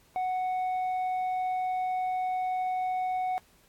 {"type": "tone with tanh clipping", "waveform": "sine", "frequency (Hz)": 740, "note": "F#5", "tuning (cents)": 0, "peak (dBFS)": -28, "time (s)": [0.16, 3.38], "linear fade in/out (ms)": 0, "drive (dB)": 4, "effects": ["pink hiss -62 dBFS RMS until 3.68 s", "AAC 64 kbps"]}